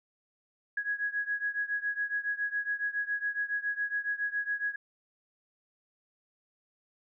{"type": "beating tone pair", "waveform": "sine", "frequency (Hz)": [1661.2, 1668.4], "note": ["G#6", "G#6"], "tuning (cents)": [0, 7], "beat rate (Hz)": 7.2, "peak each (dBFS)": [-32, -34], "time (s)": [0.77, 4.76], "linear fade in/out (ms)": 5, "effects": []}